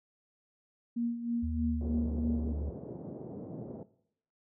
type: tone with tremolo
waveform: sine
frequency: 235.5 Hz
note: A#3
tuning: 18 cents sharp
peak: -28 dBFS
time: 0.96-2.53 s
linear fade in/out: 10 ms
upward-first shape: sine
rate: 3.2 Hz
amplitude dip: 65%
type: tone with pitch glide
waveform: sine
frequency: 77.78 to 73.5 Hz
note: D#2 to D2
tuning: 0 to +2 cents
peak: -32 dBFS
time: 1.42-2.71 s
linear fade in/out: 20 ms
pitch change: -98 cents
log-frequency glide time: 1.75-1.85 s
type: band-pass noise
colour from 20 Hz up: pink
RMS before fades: -43 dBFS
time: 1.81-3.83 s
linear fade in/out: 2 ms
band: 120 to 550 Hz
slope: 24 dB/octave
effects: noise-tail reverb RT60 0.7 s tail -18 dB re dry